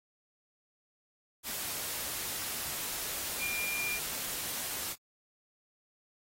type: tone in noise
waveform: sine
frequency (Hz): 2399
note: D7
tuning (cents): +36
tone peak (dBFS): -33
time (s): 3.38-4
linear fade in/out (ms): 50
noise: white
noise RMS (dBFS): -37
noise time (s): 1.43-4.96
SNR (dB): +1
effects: AAC 48 kbps